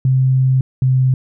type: tone pair in turn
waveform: sine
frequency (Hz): 130.81 / 129.83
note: C3 / C3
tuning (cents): 0 / -13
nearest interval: unison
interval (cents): 13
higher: first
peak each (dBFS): -10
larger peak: neither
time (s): 0.05-0.61 / 0.82-1.14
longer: first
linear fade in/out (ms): 2
effects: none